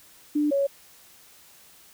sine tone pair in turn, 296.5 / 556.7 Hz, D4 / C#5, +17 / +7 cents, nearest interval major seventh, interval 1090 cents, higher second, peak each -20 dBFS, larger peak neither, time 0.35-0.51 / 0.51-0.67 s, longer neither, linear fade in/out 10 ms, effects white hiss -53 dBFS RMS until 1.93 s

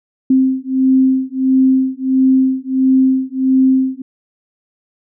sine beating tone pair, 261.6 / 263.1 Hz, C4 / C4, 0 / +10 cents, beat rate 1.5 Hz, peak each -13 dBFS, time 0.3-4.02 s, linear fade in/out 5 ms, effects none

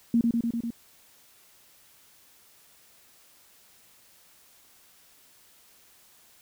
sine tone with echo, 233.1 Hz, A#3, in tune, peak -18 dBFS, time 0.14-0.21 s, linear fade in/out 2 ms, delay 99 ms, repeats 5, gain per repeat -2 dB, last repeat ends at 0.705 s, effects white hiss -58 dBFS RMS until 6.41 s

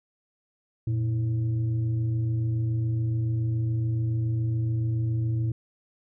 sine tone with frequency modulation, 116.54 Hz, A#2, in tune, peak -23 dBFS, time 0.87-5.52 s, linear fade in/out 5 ms, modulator 206 Hz, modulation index 0.4, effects none

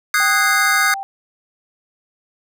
square chord, Ab dominant seventh, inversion second, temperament equal with one note detuned, 1244.5 / 1480 / 1632.7 / 2093 Hz, Eb6 / Gb6 / Ab6 / C7, 0 / 0 / -30 / 0 cents, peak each -20 dBFS, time 0.14-0.94 s, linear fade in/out 2 ms
sine tone, 784 Hz, G5, in tune, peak -24 dBFS, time 0.2-1.03 s, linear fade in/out 0 ms
effects none

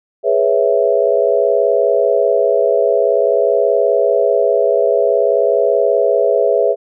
sine chord, C# minor seventh, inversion second, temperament equal, 415.3 / 493.9 / 554.4 / 659.3 Hz, G#4 / B4 / C#5 / E5, 0 / 0 / 0 / 0 cents, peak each -16 dBFS, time 0.23-6.76 s, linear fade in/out 50 ms, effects none

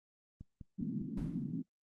click train, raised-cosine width 5 ms, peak -36 dBFS, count 5, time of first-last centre 0.41-1.218 s, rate 4.95 Hz
white band-pass noise, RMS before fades -39 dBFS, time 0.78-1.63 s, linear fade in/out 20 ms, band 140 to 280 Hz, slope 48 dB/octave
brown noise with exponential decay, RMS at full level -42 dBFS, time 1.17-1.63 s, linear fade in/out 5 ms, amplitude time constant 100 ms
effects noise-tail reverb RT60 0.1 s tail -21 dB re dry + Opus 32 kbps

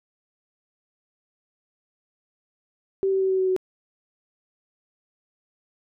sine tone with pitch steps, 387 / 384.1 / 381.2 / 378.4 / 375.5 / 372.7 Hz, G4 / G4 / G4 / F#4 / F#4 / F#4, -22 / -35 / -48 / +39 / +26 / +13 cents, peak -19 dBFS, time 3.03-3.564 s, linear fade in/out 0 ms, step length 89 ms, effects none

